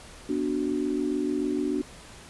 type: chord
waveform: sine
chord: B minor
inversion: none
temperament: equal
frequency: 246.9 / 293.7 / 370 Hz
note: B3 / D4 / F#4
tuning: 0 / 0 / 0 cents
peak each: -31 / -27 / -30 dBFS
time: 0.29-1.82 s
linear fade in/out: 5 ms
effects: pink hiss -47 dBFS RMS until 2.29 s + resampled to 24000 Hz